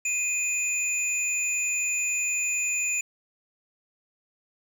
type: tone pair together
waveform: sine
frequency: 2489 / 7040 Hz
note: D#7 / A8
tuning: 0 / 0 cents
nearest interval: octave + tritone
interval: 1800 cents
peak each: -25 / -26 dBFS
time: 0.05-3.01 s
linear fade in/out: 5 ms
effects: tanh soft clip ceiling -20 dBFS + 8-bit